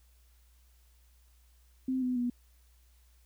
sine tone with pitch steps, 260 / 251.6 / 243.4 Hz, C4 / B3 / B3, -11 / +32 / -25 cents, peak -28 dBFS, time 1.88-2.3 s, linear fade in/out 5 ms, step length 140 ms, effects added 60 Hz sine -60 dBFS peak until 3.25 s + white hiss -70 dBFS RMS until 3.25 s

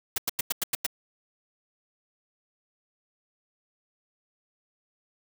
white noise bursts, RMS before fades -26 dBFS, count 7, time 0.16-0.865 s, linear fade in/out 5 ms, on 21 ms, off 93 ms, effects none

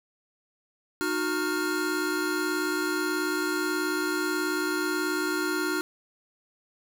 square tone cluster, 306.9 / 365.3 / 1405 Hz, D#4 / F#4 / F6, -24 / -22 / +10 cents, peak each -31 dBFS, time 1.01-5.81 s, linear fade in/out 0 ms, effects none

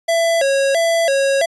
square tone with vibrato, 605 Hz, D#5, 49 cents flat, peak -14 dBFS, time 0.08-1.46 s, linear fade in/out 10 ms, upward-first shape square, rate 1.5 Hz, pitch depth 170 cents each way, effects resampled to 24000 Hz

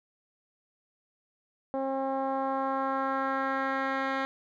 10% pulse tone with low-pass filter sweep, 268.6 Hz, C4, 46 cents sharp, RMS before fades -30 dBFS, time 1.74-4.25 s, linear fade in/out 0 ms, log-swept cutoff 640 to 2500 Hz, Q 1.7, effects none

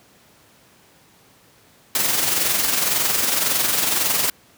white noise with amplitude modulation, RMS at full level -18 dBFS, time 1.95-4.3 s, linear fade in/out 2 ms, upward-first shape sine, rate 21.9 Hz, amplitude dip 45%, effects pink hiss -53 dBFS RMS until 4.57 s + high-pass 100 Hz 12 dB/octave

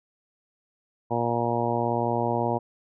harmonic tone, 118.3 Hz, A#2, 26 cents sharp, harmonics 1 / 2 / 3 / 4 / 5 / 6 / 7 / 8, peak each -31 / -31 / -31 / -31 / -31 / -31 / -31 / -31 dBFS, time 1.1-2.59 s, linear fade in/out 20 ms, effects none

